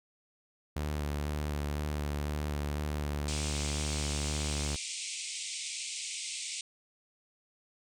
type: tone with vibrato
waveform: sawtooth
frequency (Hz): 73.9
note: D2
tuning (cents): +11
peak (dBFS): -28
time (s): 0.76-4.76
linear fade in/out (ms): 5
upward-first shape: square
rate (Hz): 2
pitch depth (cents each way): 19
type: band-pass noise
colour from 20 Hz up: white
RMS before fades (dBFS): -39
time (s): 3.28-6.61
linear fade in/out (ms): 2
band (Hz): 2100 to 9000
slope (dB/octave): 96
effects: none